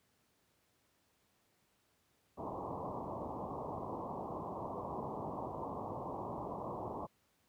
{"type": "low-pass noise", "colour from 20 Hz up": "white", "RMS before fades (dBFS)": -42, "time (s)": [2.37, 7.07], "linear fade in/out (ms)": 20, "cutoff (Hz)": 1100, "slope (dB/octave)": 96, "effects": ["pink hiss -75 dBFS RMS until 7.48 s", "high-pass 80 Hz 12 dB/octave"]}